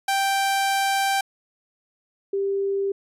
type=tone pair in turn; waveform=sawtooth / sine; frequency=784 / 394.6 Hz; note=G5 / G4; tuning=0 / +11 cents; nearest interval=octave; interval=1189 cents; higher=first; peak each=-16 / -21 dBFS; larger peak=first; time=0.08-1.21 / 2.33-2.92 s; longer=first; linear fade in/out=5 ms; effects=resampled to 32000 Hz